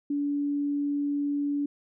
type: tone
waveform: sine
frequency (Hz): 287.2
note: D4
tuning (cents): -39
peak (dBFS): -25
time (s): 0.1-1.66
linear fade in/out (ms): 5
effects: none